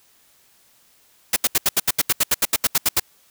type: noise bursts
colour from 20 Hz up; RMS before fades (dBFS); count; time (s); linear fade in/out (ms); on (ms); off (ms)
white; -17; 16; 1.33-2.998; 5; 33; 76
effects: white hiss -57 dBFS RMS until 3.3 s